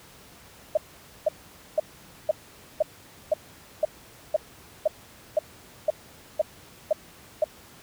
sine tone bursts, 618 Hz, D#5, 12 cents flat, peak -17 dBFS, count 14, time 0.75-7.442 s, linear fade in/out 5 ms, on 23 ms, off 490 ms, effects pink hiss -50 dBFS RMS until 7.82 s + high-pass 60 Hz 12 dB/octave

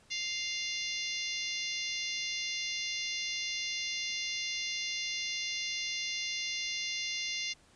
harmonic tone, 698.5 Hz, F5, in tune, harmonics 3 / 4 / 5 / 6 / 7 / 8 / 9, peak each -39 / -40 / -41 / -42 / -42 / -43 / -44 dBFS, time 0.1-7.54 s, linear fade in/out 20 ms, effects pink hiss -63 dBFS RMS until 7.75 s + resampled to 22050 Hz

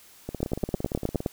two click trains, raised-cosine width 2 ms, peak -18 / -11 dBFS, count 17 / 9, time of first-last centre 0.29-1.204 / 0.43-1.262 s, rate 17.5 / 9.62 Hz, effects white hiss -53 dBFS RMS until 1.32 s

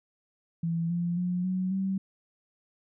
sine tone with pitch steps, 166.8 / 172.78 / 178.98 / 185.4 / 192.05 Hz, E3 / F3 / F3 / F#3 / G3, +21 / -18 / +43 / +4 / -35 cents, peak -26 dBFS, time 0.63-1.98 s, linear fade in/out 5 ms, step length 270 ms, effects none

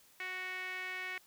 sawtooth tone with band-pass filter, 370 Hz, F#4, in tune, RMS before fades -41 dBFS, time 0.2-1.18 s, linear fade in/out 2 ms, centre 2100 Hz, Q 4.7, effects white hiss -64 dBFS RMS until 1.26 s

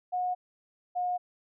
sine tone pair in turn, 726 / 719.3 Hz, F#5 / F#5, -33 / -49 cents, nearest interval unison, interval 16 cents, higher first, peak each -27 dBFS, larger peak neither, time 0.12-0.35 / 0.95-1.18 s, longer neither, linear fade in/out 20 ms, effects none

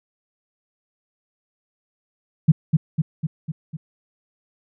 sine tone with echo, 156.1 Hz, D#3, 6 cents sharp, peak -7 dBFS, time 2.48-2.52 s, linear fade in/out 10 ms, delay 250 ms, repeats 5, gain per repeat -4 dB, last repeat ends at 3.77 s, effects none

